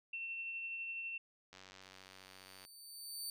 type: tone with tremolo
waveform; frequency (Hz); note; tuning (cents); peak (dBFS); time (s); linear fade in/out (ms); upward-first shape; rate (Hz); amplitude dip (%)
sine; 2700; E7; +41; -39; 0.13-1.18; 5; triangle; 12; 30
type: click train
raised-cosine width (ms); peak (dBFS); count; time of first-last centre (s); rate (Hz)
0.2; -37; 107; 1.53-2.651; 94.6
type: tone with exponential growth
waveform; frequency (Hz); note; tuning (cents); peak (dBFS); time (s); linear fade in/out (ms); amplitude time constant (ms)
20% pulse; 4572; D8; -47; -34; 1.82-3.3; 1; 320
effects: none